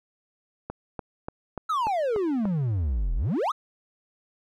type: click train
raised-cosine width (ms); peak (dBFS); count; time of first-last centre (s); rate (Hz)
1; -18; 7; 0.7-2.454; 3.42
type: exponential two-way sweep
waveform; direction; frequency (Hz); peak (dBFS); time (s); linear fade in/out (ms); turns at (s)
triangle; down then up; 1348 to 37.23 to 1348; -21; 1.69-3.52; 10; 3.15
effects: none